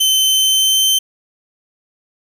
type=tone with pitch glide; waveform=sawtooth; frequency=3074 to 3099 Hz; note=G7 to G7; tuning=-35 to -21 cents; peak=-8 dBFS; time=0-0.99 s; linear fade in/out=10 ms; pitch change=+14 cents; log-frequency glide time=0.25-0.87 s; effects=none